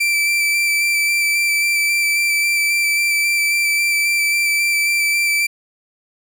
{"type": "tone with vibrato", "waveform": "40% pulse", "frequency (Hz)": 2337, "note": "D7", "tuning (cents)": -9, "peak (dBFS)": -14, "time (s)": [0, 5.47], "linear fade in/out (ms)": 10, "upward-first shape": "square", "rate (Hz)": 3.7, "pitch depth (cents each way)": 11, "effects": []}